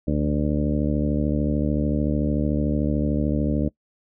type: harmonic tone with a mistuned harmonic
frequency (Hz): 73.5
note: D2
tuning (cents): +2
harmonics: 1 / 2 / 3 / 4 / 5 / 6 / 7 / 8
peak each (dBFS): -26 / -26 / -25 / -25 / -37 / -35 / -34 / -33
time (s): 0.07-3.69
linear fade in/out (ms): 10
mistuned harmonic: 1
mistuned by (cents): -60
effects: noise-tail reverb RT60 0.1 s tail -23 dB re dry